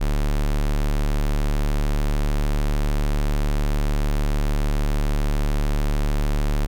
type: tone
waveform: square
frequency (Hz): 36.71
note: D1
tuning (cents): 0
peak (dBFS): -19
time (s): 0-6.67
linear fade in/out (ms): 20
effects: none